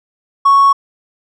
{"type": "tone with hard clipping", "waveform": "triangle", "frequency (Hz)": 1108.7, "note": "C#6", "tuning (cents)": 0, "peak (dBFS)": -6, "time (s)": [0.45, 0.73], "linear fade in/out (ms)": 10, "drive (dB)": 4, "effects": ["resampled to 22050 Hz"]}